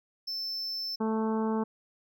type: tone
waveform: triangle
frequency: 5300 Hz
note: E8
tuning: 9 cents sharp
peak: -31 dBFS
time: 0.27-0.96 s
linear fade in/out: 10 ms
type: harmonic tone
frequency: 220.2 Hz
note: A3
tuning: 2 cents sharp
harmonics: 1 / 2 / 3 / 4 / 5 / 6 / 7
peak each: -28 / -32 / -43 / -36 / -41 / -47 / -51 dBFS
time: 1-1.64 s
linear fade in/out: 10 ms
effects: none